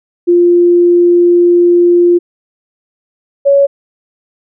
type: tone pair in turn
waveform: sine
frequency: 349.2 / 559.6 Hz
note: F4 / C#5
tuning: 0 / +16 cents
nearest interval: minor sixth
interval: 816 cents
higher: second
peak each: -4 dBFS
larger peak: neither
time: 0.27-2.19 / 3.45-3.67 s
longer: first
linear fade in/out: 20 ms
effects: none